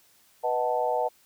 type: chord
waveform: sine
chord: B dominant seventh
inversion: none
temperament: equal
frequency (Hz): 493.9 / 622.3 / 740 / 880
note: B4 / D#5 / F#5 / A5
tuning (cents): 0 / 0 / 0 / 0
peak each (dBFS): -29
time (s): 0.43-1.09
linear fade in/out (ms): 20
effects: white hiss -61 dBFS RMS until 1.25 s